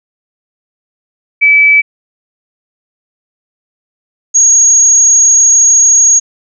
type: tone pair in turn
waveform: sine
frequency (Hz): 2300 / 6611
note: D7 / G#8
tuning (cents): -37 / -9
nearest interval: octave + tritone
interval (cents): 1828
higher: second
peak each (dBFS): -3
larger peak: neither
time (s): 1.41-1.82 / 4.34-6.2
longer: second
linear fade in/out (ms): 20
effects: none